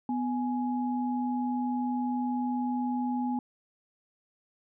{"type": "tone pair together", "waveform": "sine", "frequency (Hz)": [248.5, 836], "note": ["B3", "G#5"], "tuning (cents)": [11, 11], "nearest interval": "octave + major sixth", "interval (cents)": 2100, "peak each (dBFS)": [-28, -34], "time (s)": [0.09, 3.39], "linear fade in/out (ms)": 2, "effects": []}